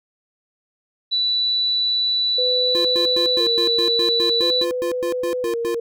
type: tone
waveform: sine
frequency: 3959 Hz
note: B7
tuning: 3 cents sharp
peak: -17 dBFS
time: 1.11-4.65 s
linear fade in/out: 20 ms
type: tone with vibrato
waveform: sine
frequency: 483.2 Hz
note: B4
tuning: 38 cents flat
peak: -21 dBFS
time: 2.38-5.8 s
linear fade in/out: 5 ms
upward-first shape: square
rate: 0.49 Hz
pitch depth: 63 cents each way
type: tone bursts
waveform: square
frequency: 349.2 Hz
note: F4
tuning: in tune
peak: -24 dBFS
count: 15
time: 2.75-5.745 s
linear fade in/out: 0 ms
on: 97 ms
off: 110 ms
effects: none